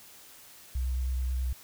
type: tone with vibrato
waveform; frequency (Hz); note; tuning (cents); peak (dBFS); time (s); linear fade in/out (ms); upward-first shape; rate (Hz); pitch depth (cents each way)
sine; 63.5; B1; +49; -27; 0.75-1.53; 5; sine; 9.3; 24
effects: white hiss -52 dBFS RMS until 1.63 s